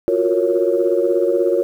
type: chord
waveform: sine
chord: Gb major seventh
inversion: third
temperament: equal with one note detuned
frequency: 349.2 / 365.7 / 466.2 / 554.4 Hz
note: F4 / Gb4 / Bb4 / Db5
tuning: 0 / -20 / 0 / 0 cents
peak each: -19 dBFS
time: 0.08-1.63 s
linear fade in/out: 0 ms
effects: tanh soft clip ceiling -4 dBFS + 8-bit